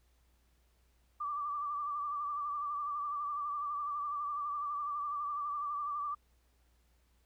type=tone with vibrato; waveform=sine; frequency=1170 Hz; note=D6; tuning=7 cents flat; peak=-34 dBFS; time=1.2-6.15 s; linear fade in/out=10 ms; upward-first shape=sine; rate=12 Hz; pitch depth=47 cents each way; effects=added 60 Hz sine -68 dBFS peak until 7.25 s + pink hiss -75 dBFS RMS until 7.25 s